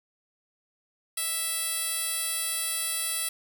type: tone with band-pass filter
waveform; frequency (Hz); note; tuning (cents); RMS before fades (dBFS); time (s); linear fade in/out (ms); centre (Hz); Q
10% pulse; 659.3; E5; 0; -30; 1.17-3.29; 5; 12000; 1.3
effects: none